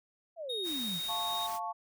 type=exponential sweep; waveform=sine; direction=down; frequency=698.5 to 155.56 Hz; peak=-37 dBFS; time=0.36-1.01 s; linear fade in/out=50 ms
type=tone; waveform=triangle; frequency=3729 Hz; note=A#7; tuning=in tune; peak=-33 dBFS; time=0.49-1.47 s; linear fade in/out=10 ms
type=noise; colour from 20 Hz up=white; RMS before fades=-44 dBFS; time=0.63-1.6 s; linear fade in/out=50 ms
type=chord; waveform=sine; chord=F augmented; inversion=none; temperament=equal; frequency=698.5 / 880 / 1108.7 Hz; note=F5 / A5 / C#6; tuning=0 / 0 / 0 cents; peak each=-39 / -37 / -39 dBFS; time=1.08-1.73 s; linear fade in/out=20 ms
effects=none